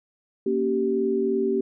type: tone cluster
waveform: sine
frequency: 234.5 / 277.6 / 387.6 Hz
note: A#3 / C#4 / G4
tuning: +11 / +3 / -20 cents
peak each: -27 / -29 / -22 dBFS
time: 0.46-1.61 s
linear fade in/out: 5 ms
effects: none